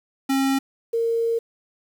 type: tone pair in turn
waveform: square / sine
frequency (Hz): 270.3 / 460.7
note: C#4 / A#4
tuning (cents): -44 / -20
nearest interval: major sixth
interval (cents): 924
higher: second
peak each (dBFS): -19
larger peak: neither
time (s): 0.29-0.59 / 0.93-1.39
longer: second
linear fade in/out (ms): 10
effects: 8-bit